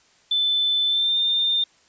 sine tone with pitch glide, 3520 to 3609 Hz, A7 to A7, 0 to +43 cents, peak -18 dBFS, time 0.31-1.64 s, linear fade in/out 5 ms, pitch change +43 cents, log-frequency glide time 0.87-1.17 s, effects white hiss -58 dBFS RMS until 1.88 s + resampled to 16000 Hz

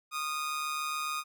sawtooth tone with amplitude modulation, 1235 Hz, D#6, 13 cents flat, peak -26 dBFS, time 0.11-1.24 s, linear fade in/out 50 ms, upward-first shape sine, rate 147 Hz, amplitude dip 50%, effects none

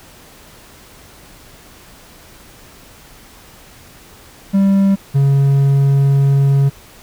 triangle tone pair in turn, 196 / 138.59 Hz, G3 / C#3, 0 / 0 cents, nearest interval tritone, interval 600 cents, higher first, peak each -7 dBFS, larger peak neither, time 4.53-4.96 / 5.14-6.7 s, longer second, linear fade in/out 20 ms, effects pink hiss -42 dBFS RMS until 7.02 s

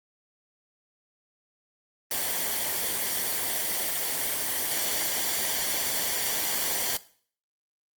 white noise with comb filter, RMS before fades -28 dBFS, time 2.11-6.97 s, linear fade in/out 2 ms, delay 0.77 ms, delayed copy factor -0.5, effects noise-tail reverb RT60 0.5 s tail -18 dB re dry + Opus 24 kbps

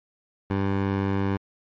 15% pulse tone, 98 Hz, G2, in tune, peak -16 dBFS, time 0.5-1.37 s, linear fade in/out 5 ms, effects low-pass 2000 Hz 12 dB/octave + MP3 48 kbps

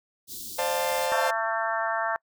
white band-stop noise, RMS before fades -38 dBFS, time 0.27-1.09 s, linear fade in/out 50 ms, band 410 to 3500 Hz, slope 48 dB/octave
40% pulse chord, D minor seventh, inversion third, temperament equal with one note detuned, 523.3 / 597.9 / 698.5 / 880 Hz, C5 / D5 / F5 / A5, 0 / +31 / 0 / 0 cents, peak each -28 / -31 / -32 / -29 dBFS, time 0.58-1.31 s, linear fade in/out 10 ms
harmonic tone, 224.3 Hz, A3, 34 cents sharp, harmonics 3 / 4 / 5 / 6 / 7 / 8, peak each -30 / -31 / -32 / -33 / -33 / -34 dBFS, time 1.12-2.16 s, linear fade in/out 0 ms
effects noise-tail reverb RT60 0.1 s tail -26 dB re dry

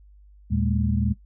sine tone cluster, 79.3 / 116.8 / 203.5 / 226.3 Hz, D#2 / A#2 / G#3 / A3, +33 / +4 / -35 / +49 cents, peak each -24 / -26 / -25 / -31 dBFS, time 0.5-1.14 s, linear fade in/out 20 ms, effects noise-tail reverb RT60 0.1 s tail -19 dB re dry + added 50 Hz sine -48 dBFS peak until 1.25 s

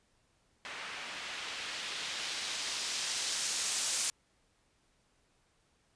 blue noise with low-pass filter sweep, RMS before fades -37 dBFS, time 0.65-4.1 s, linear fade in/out 0 ms, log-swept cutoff 2000 to 8200 Hz, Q 0.99, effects pink hiss -72 dBFS RMS until 5.95 s + resampled to 22050 Hz

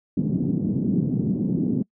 pink band-pass noise, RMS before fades -23 dBFS, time 0.17-1.83 s, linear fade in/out 5 ms, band 160 to 270 Hz, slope 24 dB/octave, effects noise-tail reverb RT60 0.1 s tail -26 dB re dry

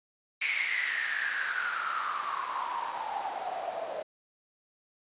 white noise with band-pass filter sweep, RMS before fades -33 dBFS, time 0.41-4.03 s, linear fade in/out 10 ms, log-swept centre 2300 to 600 Hz, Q 10, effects resampled to 8000 Hz

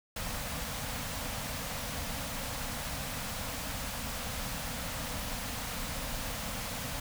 pink band-stop noise, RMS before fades -37 dBFS, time 0.16-7 s, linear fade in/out 5 ms, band 290 to 460 Hz, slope 96 dB/octave, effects none

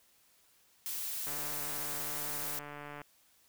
blue noise, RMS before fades -38 dBFS, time 0.86-2.59 s, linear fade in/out 0 ms
click train, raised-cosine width 0.5 ms, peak -30 dBFS, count 256, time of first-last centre 1.27-3.017 s, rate 146 Hz
effects white hiss -67 dBFS RMS until 3.48 s

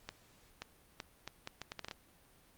accelerating click train, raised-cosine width 0.2 ms, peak -24 dBFS, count 11, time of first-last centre 0.09-1.912 s, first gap 530 ms, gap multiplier 0.72, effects pink hiss -65 dBFS RMS until 2.57 s + Opus 48 kbps

